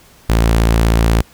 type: tone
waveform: sawtooth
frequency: 56.3 Hz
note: A1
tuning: 40 cents sharp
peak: -6 dBFS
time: 0.29-1.22 s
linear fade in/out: 10 ms
effects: pink hiss -46 dBFS RMS until 1.33 s